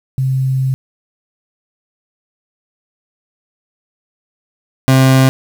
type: tone pair in turn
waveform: sine / 30% pulse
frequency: 132 / 132 Hz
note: C3 / C3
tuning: +16 / +16 cents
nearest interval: unison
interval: 0 cents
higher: neither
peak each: -12 / -4 dBFS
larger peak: second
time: 0.18-0.74 / 4.88-5.29 s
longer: first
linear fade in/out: 0 ms
effects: 7-bit